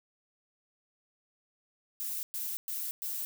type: noise bursts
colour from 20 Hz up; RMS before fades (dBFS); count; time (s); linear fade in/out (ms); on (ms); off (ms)
violet; -36; 4; 2-3.25; 0; 230; 110
effects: none